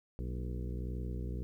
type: harmonic tone with a mistuned harmonic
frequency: 61.74 Hz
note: B1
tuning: in tune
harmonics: 1 / 2 / 3 / 4 / 5 / 6 / 7 / 8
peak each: -37 / -42 / -46 / -50 / -50 / -51 / -52 / -56 dBFS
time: 0.19-1.43 s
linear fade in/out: 0 ms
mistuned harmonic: 4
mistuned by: -84 cents
effects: 12-bit